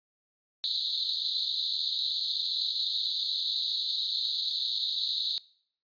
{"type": "band-pass noise", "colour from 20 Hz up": "white", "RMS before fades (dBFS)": -31, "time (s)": [0.64, 5.38], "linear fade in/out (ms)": 0, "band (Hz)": [3700, 4300], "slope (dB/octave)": 96, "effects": ["noise-tail reverb RT60 0.6 s tail -22 dB re dry", "resampled to 11025 Hz"]}